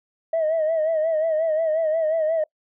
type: tone with vibrato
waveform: sine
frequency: 637 Hz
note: D#5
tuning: 41 cents sharp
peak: -17 dBFS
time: 0.33-2.44 s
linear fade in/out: 5 ms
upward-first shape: sine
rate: 5.6 Hz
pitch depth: 66 cents each way
effects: noise-tail reverb RT60 0.1 s tail -25 dB re dry + tanh soft clip ceiling -16 dBFS